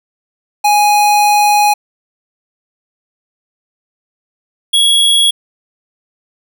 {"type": "tone pair in turn", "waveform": "square", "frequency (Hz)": [830.6, 3332], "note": ["G#5", "G#7"], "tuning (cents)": [0, 5], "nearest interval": "2 octaves", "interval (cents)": 2405, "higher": "second", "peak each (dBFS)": -8, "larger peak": "neither", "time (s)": [[0.64, 1.74], [4.73, 5.31]], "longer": "first", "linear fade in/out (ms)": 10, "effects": []}